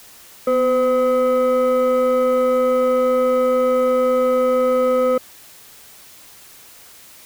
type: tone with frequency modulation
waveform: sine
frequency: 511 Hz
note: C5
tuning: 41 cents flat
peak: -12 dBFS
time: 0.47-5.18 s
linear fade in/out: 5 ms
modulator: 760 Hz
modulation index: 0.65
effects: tanh soft clip ceiling -11 dBFS + white hiss -44 dBFS RMS until 7.25 s